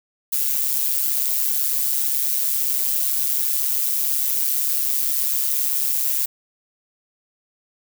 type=noise with amplitude modulation; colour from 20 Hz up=violet; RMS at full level=-18 dBFS; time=0.32-6.26 s; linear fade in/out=10 ms; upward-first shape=sine; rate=138 Hz; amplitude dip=70%; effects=none